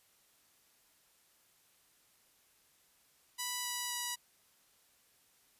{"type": "tone with pitch steps", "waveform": "5% pulse", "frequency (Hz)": [985, 978.8, 972.6], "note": ["B5", "B5", "B5"], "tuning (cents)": [-5, -16, -27], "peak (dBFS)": -24, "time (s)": [3.38, 4.16], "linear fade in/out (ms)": 20, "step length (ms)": 260, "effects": ["white hiss -69 dBFS RMS until 5.59 s", "resampled to 32000 Hz"]}